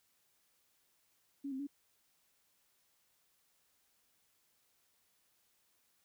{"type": "tone with pitch steps", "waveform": "sine", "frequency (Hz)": [279.1, 264.1, 283.4], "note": ["C#4", "C4", "C#4"], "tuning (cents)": [12, 16, 38], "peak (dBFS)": -38, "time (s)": [1.44, 1.671], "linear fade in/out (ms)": 10, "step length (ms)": 77, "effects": ["white hiss -75 dBFS RMS until 6.04 s"]}